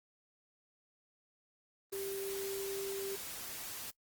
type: tone in noise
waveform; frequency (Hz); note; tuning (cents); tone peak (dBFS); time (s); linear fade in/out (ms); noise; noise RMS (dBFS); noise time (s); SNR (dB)
sine; 392; G4; 0; -38; 1.92-3.16; 10; white; -44; 1.92-3.91; +3
effects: noise-tail reverb RT60 0.1 s tail -22 dB re dry + Opus 24 kbps